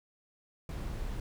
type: noise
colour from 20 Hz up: brown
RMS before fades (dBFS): -37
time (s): 0.69-1.2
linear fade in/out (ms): 2
effects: none